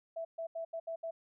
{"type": "tone bursts at uneven times", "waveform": "sine", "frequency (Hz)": 659.3, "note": "E5", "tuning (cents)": 0, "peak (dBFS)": -36, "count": 6, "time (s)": [[0.16, 0.25], [0.38, 0.47], [0.55, 0.65], [0.73, 0.8], [0.87, 0.96], [1.03, 1.11]], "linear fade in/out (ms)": 10, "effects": []}